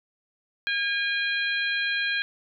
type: harmonic tone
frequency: 812 Hz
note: G#5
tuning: 39 cents flat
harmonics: 2 / 3 / 4 / 5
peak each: -26 / -30 / -32 / -34 dBFS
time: 0.67-2.22 s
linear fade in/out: 0 ms
effects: none